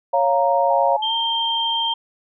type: chord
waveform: sine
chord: Bb minor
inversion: first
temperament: equal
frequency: 554.4 / 698.5 / 932.3 Hz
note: Db5 / F5 / Bb5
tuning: 0 / 0 / 0 cents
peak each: -19 dBFS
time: 0.13-0.97 s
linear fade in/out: 10 ms
type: tone with pitch glide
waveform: sine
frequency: 826 to 916.5 Hz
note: G#5 to A#5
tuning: -10 to -30 cents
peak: -23 dBFS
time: 0.7-1.94 s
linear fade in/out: 5 ms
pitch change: +180 cents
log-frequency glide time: 0.92-1.14 s
type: tone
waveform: sine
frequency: 3166 Hz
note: G7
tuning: 17 cents sharp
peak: -20 dBFS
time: 1.02-1.94 s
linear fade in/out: 10 ms
effects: none